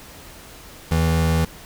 square tone pair together, 81.1 / 162.67 Hz, E2 / E3, -28 / -23 cents, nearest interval octave, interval 1205 cents, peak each -20 dBFS, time 0.91-1.45 s, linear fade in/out 5 ms, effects pink hiss -42 dBFS RMS until 1.65 s

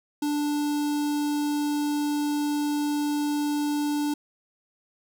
square tone with notch filter, 293.7 Hz, D4, in tune, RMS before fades -26 dBFS, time 0.22-4.14 s, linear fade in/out 5 ms, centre 1900 Hz, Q 0.96, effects none

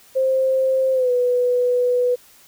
sine tone with pitch glide, 526 to 493.6 Hz, C5 to B4, +9 to -1 cents, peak -15 dBFS, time 0.15-2.16 s, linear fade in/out 20 ms, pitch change -110 cents, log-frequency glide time 0.93-1.11 s, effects white hiss -50 dBFS RMS until 2.47 s

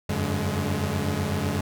sawtooth tone cluster, 88.9 / 96.9 / 144.1 / 210.5 Hz, F2 / G2 / D3 / G#3, +31 / -20 / -33 / +24 cents, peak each -26 dBFS, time 0.09-1.61 s, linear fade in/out 5 ms, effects none

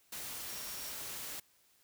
sine tone in noise, 5588 Hz, F8, in tune, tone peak -50 dBFS, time 0.49-0.91 s, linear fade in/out 5 ms, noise white, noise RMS -43 dBFS, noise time 0.12-1.4 s, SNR -10 dB, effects white hiss -69 dBFS RMS until 1.83 s

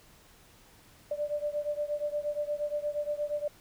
sine beating tone pair, 587.3 / 595.8 Hz, D5 / D5, 0 / +25 cents, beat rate 8.5 Hz, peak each -32 / -34 dBFS, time 1.11-3.48 s, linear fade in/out 5 ms, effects pink hiss -58 dBFS RMS until 3.6 s

